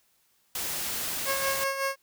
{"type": "noise", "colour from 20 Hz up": "white", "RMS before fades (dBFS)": -32, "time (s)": [0.55, 1.64], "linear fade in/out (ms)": 2}
{"type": "tone with tremolo", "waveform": "15% pulse", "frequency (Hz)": 544, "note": "C#5", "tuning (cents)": -33, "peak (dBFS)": -19, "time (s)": [1.25, 1.96], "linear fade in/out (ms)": 50, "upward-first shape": "sine", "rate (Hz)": 5.4, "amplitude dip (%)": 55}
{"effects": ["white hiss -68 dBFS RMS until 2.02 s"]}